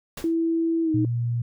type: noise with exponential decay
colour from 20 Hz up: pink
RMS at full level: -31 dBFS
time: 0.17-0.35 s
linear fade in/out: 5 ms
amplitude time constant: 39 ms
type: tone with pitch glide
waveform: sine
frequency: 329.6 to 311.8 Hz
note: E4 to D#4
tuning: 0 to +4 cents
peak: -20 dBFS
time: 0.24-1.05 s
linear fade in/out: 2 ms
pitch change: -96 cents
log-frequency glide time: 0.83-0.93 s
type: tone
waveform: sine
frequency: 118.7 Hz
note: A#2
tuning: 32 cents sharp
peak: -22 dBFS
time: 0.94-1.42 s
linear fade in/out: 5 ms
effects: none